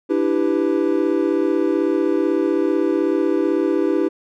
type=chord; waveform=triangle; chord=E minor seventh; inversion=third; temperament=equal with one note detuned; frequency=293.7 / 329.6 / 392 / 496.2 Hz; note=D4 / E4 / G4 / B4; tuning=0 / 0 / 0 / +8 cents; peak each=-20 / -18 / -19 / -23 dBFS; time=0.09-4.09 s; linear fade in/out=20 ms; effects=none